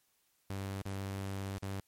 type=tone with dropouts; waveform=sawtooth; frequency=97.6 Hz; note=G2; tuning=7 cents flat; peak=-33 dBFS; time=0.5-1.8 s; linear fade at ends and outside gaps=0 ms; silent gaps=0.819-0.855 / 1.581-1.625 s; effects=white hiss -74 dBFS RMS until 1.87 s + MP3 64 kbps